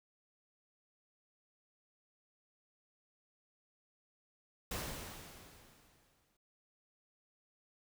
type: noise with exponential decay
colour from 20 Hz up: pink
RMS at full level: -39 dBFS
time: 4.71-6.37 s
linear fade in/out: 5 ms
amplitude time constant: 360 ms
effects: none